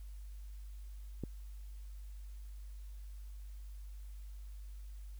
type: click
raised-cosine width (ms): 3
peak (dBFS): -25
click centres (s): 1.237
effects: added 50 Hz sine -45 dBFS peak until 5.19 s + white hiss -68 dBFS RMS until 5.19 s